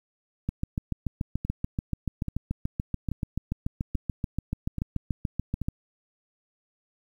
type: two click trains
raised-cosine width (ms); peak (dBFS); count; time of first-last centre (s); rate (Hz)
5; -18 / -15; 6 / 37; 1.45-5.617 / 0.49-5.685; 1.2 / 6.93
effects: 9-bit